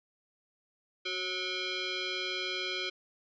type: tone with frequency modulation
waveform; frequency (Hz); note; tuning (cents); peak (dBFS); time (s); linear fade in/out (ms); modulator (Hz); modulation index
sine; 370; F#4; 0; -32; 1.05-2.9; 10; 917; 4.3
effects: none